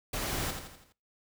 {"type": "noise with echo", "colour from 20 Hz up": "pink", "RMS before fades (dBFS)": -34, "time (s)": [0.13, 0.51], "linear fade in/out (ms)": 5, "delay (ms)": 83, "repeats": 5, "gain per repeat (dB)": -6, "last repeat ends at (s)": 0.925, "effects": ["noise-tail reverb RT60 0.3 s tail -22 dB re dry"]}